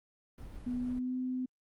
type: noise with tremolo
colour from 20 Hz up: brown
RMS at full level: -45 dBFS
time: 0.38-0.99 s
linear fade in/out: 2 ms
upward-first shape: triangle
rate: 6.6 Hz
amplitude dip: 25%
type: tone with pitch glide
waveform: sine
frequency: 246.9 to 254.9 Hz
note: B3 to C4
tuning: 0 to -45 cents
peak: -32 dBFS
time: 0.66-1.46 s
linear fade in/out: 10 ms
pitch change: +55 cents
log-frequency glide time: 0.79-1.16 s
effects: Opus 32 kbps